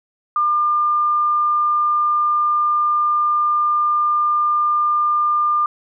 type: tone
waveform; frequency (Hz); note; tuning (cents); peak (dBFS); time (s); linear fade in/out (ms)
sine; 1200; D6; +37; -14; 0.36-5.66; 2
effects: none